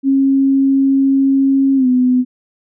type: tone with pitch glide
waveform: sine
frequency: 271.4 to 251.8 Hz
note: C#4 to B3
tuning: -36 to +34 cents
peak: -9 dBFS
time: 0.03-2.25 s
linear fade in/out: 50 ms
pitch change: -130 cents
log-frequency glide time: 1.76-1.87 s
effects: none